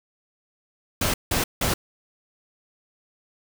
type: noise bursts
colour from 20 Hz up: pink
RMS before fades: -23 dBFS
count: 3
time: 1.01-1.74 s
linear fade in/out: 5 ms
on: 130 ms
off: 170 ms
effects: none